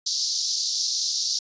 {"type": "band-pass noise", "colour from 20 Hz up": "white", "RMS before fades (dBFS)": -26, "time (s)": [0.06, 1.39], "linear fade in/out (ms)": 5, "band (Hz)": [4200, 6000], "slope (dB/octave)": 48, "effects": ["resampled to 16000 Hz"]}